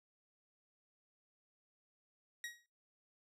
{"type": "tone with exponential decay", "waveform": "sawtooth", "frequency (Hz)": 1897, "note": "A#6", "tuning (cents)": 30, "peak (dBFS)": -36, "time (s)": [2.44, 2.66], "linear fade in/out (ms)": 1, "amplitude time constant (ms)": 46, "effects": ["noise-tail reverb RT60 0.3 s tail -19 dB re dry", "low-pass 12000 Hz 12 dB/octave"]}